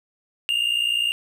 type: tone pair together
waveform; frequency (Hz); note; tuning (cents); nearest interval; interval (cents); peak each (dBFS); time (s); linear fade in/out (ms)
triangle; 2782 / 2842; F7 / F7; -7 / +30; unison; 37; -21; 0.49-1.12; 0
effects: none